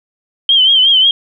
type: tone with vibrato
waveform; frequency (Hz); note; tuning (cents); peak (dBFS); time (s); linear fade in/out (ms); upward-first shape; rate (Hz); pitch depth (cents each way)
sine; 3136; G7; 0; -6; 0.49-1.11; 2; triangle; 5.5; 91
effects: none